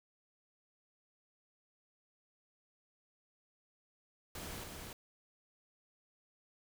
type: noise with echo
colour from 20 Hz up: pink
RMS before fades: -45 dBFS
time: 4.35-4.64 s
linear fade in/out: 2 ms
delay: 290 ms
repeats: 1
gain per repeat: -3 dB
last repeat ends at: 4.93 s
effects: none